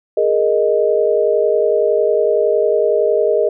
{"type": "chord", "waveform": "sine", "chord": "Ab suspended second", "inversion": "none", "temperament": "equal", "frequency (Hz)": [415.3, 466.2, 622.3], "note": ["Ab4", "Bb4", "Eb5"], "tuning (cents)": [0, 0, 0], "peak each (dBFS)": -16, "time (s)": [0.17, 3.49], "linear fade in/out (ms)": 5, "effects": []}